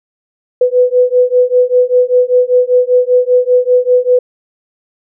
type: beating tone pair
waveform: sine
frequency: 495.6 / 500.7 Hz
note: B4 / B4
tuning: +6 / +24 cents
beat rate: 5.1 Hz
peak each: -10 dBFS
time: 0.61-4.19 s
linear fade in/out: 5 ms
effects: none